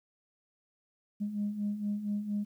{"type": "beating tone pair", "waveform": "sine", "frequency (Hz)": [203.2, 207.5], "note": ["G#3", "G#3"], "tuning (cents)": [-38, -1], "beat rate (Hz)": 4.3, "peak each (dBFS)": [-37, -31], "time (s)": [1.2, 2.45], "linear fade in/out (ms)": 20, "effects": ["tanh soft clip ceiling -25 dBFS", "11-bit"]}